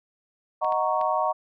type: chord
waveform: sine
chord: D# minor seventh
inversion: none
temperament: equal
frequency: 622.3 / 740 / 932.3 / 1108.7 Hz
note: D#5 / F#5 / A#5 / C#6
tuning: 0 / 0 / 0 / 0 cents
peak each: -27 dBFS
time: 0.61-1.33 s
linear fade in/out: 20 ms
type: clicks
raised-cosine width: 0.3 ms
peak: -26 dBFS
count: 3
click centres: 0.646 / 0.723 / 1.013 s
effects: none